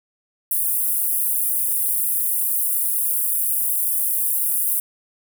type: high-pass noise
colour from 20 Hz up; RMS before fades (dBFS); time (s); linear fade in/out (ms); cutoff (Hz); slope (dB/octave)
pink; -21; 0.51-4.8; 2; 9700; 48
effects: none